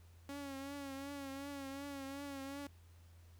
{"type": "tone with vibrato", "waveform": "sawtooth", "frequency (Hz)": 277.2, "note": "C#4", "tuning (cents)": 0, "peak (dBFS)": -40, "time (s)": [0.29, 2.67], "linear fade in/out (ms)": 2, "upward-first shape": "triangle", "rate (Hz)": 2.7, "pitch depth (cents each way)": 56, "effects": ["added 85 Hz sine -58 dBFS peak until 3.39 s", "pink hiss -70 dBFS RMS until 3.39 s"]}